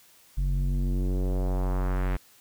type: tone with low-pass filter sweep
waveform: square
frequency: 46.25 Hz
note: F#1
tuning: in tune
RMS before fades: -26 dBFS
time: 0.37-2.17 s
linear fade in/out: 10 ms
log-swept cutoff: 110 to 2200 Hz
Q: 1.5
effects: white hiss -57 dBFS RMS until 2.4 s